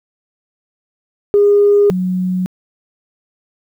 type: tone pair in turn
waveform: sine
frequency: 408.3 / 183.57 Hz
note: G#4 / F#3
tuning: -29 / -13 cents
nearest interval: octave + major second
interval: 1384 cents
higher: first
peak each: -6 / -14 dBFS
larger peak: first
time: 1.34-1.9 / 1.9-2.46 s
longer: neither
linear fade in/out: 0 ms
effects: tanh soft clip ceiling -2 dBFS + 8-bit